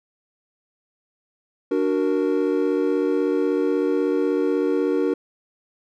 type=chord; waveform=triangle; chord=D augmented; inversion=none; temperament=equal; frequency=293.7 / 370 / 466.2 Hz; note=D4 / F#4 / A#4; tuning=0 / 0 / 0 cents; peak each=-21 dBFS; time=1.71-5.14 s; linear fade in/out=5 ms; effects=none